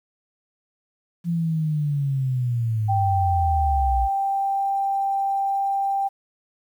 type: linear sweep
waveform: sine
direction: down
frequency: 172.5 to 56.9 Hz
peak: -20 dBFS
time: 1.24-4.09 s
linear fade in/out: 50 ms
type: tone with pitch glide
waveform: sine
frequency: 782 to 787.4 Hz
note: G5 to G5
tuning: -4 to +8 cents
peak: -20 dBFS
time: 2.88-6.09 s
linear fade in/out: 20 ms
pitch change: +12 cents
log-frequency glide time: 3.04-4.72 s
effects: 9-bit